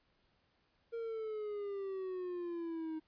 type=exponential sweep; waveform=triangle; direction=down; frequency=466.2 to 313.2 Hz; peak=-36 dBFS; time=0.92-3 s; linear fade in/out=20 ms; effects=pink hiss -75 dBFS RMS until 3.07 s + resampled to 11025 Hz